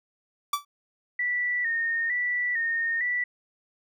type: tone with exponential decay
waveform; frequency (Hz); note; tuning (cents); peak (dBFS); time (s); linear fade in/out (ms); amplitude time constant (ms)
45% pulse; 1157; D6; -26; -20; 0.53-0.65; 5; 25
type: tone with vibrato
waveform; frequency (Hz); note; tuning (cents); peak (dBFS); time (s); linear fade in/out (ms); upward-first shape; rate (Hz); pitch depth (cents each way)
sine; 1900; A#6; +33; -24; 1.19-3.24; 5; square; 1.1; 56
effects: none